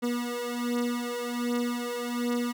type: beating tone pair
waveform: 30% pulse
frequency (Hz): 240.6 / 241.9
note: B3 / B3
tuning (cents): -45 / -36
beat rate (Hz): 1.3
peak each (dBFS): -29 / -28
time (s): 0.02-2.53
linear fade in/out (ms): 20
effects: none